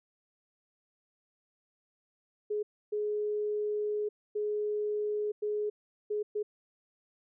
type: tone bursts at uneven times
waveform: sine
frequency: 419.7 Hz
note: G#4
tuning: 18 cents sharp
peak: -29 dBFS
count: 6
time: 2.5-2.63 / 2.92-4.09 / 4.35-5.32 / 5.42-5.7 / 6.1-6.23 / 6.35-6.43 s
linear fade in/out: 10 ms
effects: none